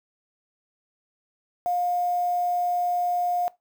sine tone with quantisation, 710 Hz, F5, 28 cents sharp, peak -22 dBFS, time 1.66-3.48 s, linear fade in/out 0 ms, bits 7, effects noise-tail reverb RT60 0.2 s tail -20 dB re dry

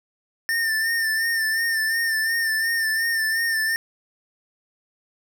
square tone with vibrato, 1800 Hz, A6, 39 cents sharp, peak -21 dBFS, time 0.49-3.76 s, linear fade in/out 0 ms, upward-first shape sine, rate 2.8 Hz, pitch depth 43 cents each way, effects none

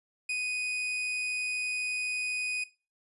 40% pulse tone, 2489 Hz, D#7, in tune, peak -29 dBFS, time 0.29-2.64 s, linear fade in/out 5 ms, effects noise-tail reverb RT60 0.3 s tail -18 dB re dry + resampled to 24000 Hz

